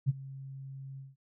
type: tone with ADSR envelope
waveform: sine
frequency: 135.3 Hz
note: C#3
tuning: 42 cents flat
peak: -21 dBFS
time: 0.06-1.16 s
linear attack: 32 ms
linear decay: 26 ms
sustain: -20 dB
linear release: 180 ms
effects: none